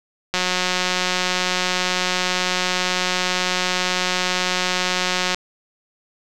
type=click train; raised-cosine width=0.2 ms; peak=-3 dBFS; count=912; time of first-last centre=0.34-5.345 s; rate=182 Hz; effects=none